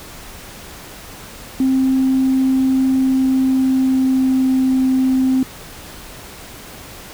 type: tone with pitch glide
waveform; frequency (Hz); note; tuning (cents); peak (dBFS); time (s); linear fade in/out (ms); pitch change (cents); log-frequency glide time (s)
sine; 263.2 to 260.8; C4 to C4; +10 to -5; -11; 1.6-5.43; 2; -15; 2.97-4.78
effects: tanh soft clip ceiling -8 dBFS + pink hiss -36 dBFS RMS until 7.13 s